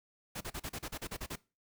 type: noise bursts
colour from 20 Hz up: pink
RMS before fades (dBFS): -40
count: 11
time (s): 0.35-1.359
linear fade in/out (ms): 10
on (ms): 59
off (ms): 36
effects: noise-tail reverb RT60 0.3 s tail -21 dB re dry